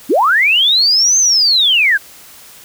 sine linear two-way sweep, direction up then down, 214.4 to 6360 to 1498 Hz, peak -8 dBFS, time 0.09-1.98 s, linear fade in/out 20 ms, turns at 1.18 s, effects white hiss -39 dBFS RMS until 2.64 s

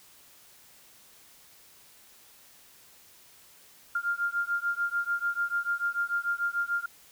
sine beating tone pair, 1396.9 / 1403.7 Hz, F6 / F6, 0 / +8 cents, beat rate 6.8 Hz, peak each -30 dBFS, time 3.95-6.86 s, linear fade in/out 5 ms, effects white hiss -56 dBFS RMS until 7.11 s

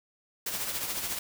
white noise with tremolo, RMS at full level -31 dBFS, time 0.46-1.19 s, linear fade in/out 5 ms, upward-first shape triangle, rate 14 Hz, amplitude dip 55%, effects none

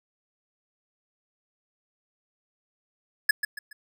square tone with echo, 1704 Hz, G#6, 44 cents sharp, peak -16 dBFS, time 3.29-3.31 s, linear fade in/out 5 ms, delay 140 ms, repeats 3, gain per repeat -9 dB, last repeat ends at 3.73 s, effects none

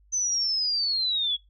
sine linear sweep, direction down, 6160 to 3322 Hz, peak -23 dBFS, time 0.12-1.37 s, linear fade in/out 20 ms, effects noise-tail reverb RT60 0.2 s tail -23 dB re dry + added 50 Hz sine -56 dBFS peak until 1.49 s

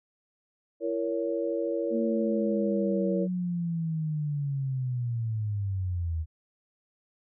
sine chord, A# diminished, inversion second, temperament just, 335.6 / 466.2 / 559.4 Hz, E4 / A#4 / C#5, +31 / 0 / +16 cents, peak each -31 dBFS, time 0.8-3.28 s, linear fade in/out 50 ms
sine linear sweep, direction down, 232.1 to 77.8 Hz, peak -27 dBFS, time 1.9-6.26 s, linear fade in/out 50 ms
effects none

